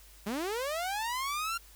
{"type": "linear sweep", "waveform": "sawtooth", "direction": "up", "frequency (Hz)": [190.1, 1396.9], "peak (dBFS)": -28, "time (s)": [0.26, 1.58], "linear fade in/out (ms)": 10, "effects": ["added 50 Hz sine -55 dBFS peak until 1.75 s", "white hiss -57 dBFS RMS until 1.75 s"]}